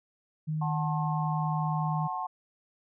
sine tone, 155.1 Hz, D#3, 5 cents flat, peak -28 dBFS, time 0.47-2.08 s, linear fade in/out 20 ms
sine chord, F# diminished, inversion none, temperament equal with one note detuned, 740 / 880 / 1069.7 Hz, F#5 / A5 / C6, 0 / 0 / +38 cents, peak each -35 dBFS, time 0.61-2.27 s, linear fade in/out 10 ms
effects none

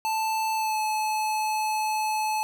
square tone with pitch glide, 880 to 862.4 Hz, A5 to A5, 0 to -35 cents, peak -25 dBFS, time 0.05-2.43 s, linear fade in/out 0 ms, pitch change -35 cents, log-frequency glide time 0.55-0.79 s, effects none

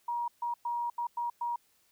sine tone bursts at uneven times, 951 Hz, A#5, 34 cents sharp, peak -30 dBFS, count 6, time 0.08-0.28 / 0.42-0.54 / 0.65-0.9 / 0.98-1.07 / 1.17-1.3 / 1.41-1.56 s, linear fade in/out 5 ms, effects white hiss -69 dBFS RMS until 1.91 s

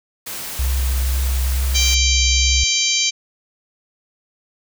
white noise, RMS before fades -29 dBFS, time 0.26-1.95 s, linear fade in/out 10 ms
sine tone with vibrato, 65.1 Hz, C2, 8 cents flat, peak -16 dBFS, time 0.59-2.64 s, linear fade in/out 5 ms, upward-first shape sine, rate 2.2 Hz, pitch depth 18 cents each way
harmonic tone, 784 Hz, G5, in tune, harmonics 3 / 4 / 5 / 6 / 7 / 8 / 9, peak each -23 / -22 / -24 / -23 / -27 / -21 / -27 dBFS, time 1.74-3.11 s, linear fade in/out 20 ms
effects none

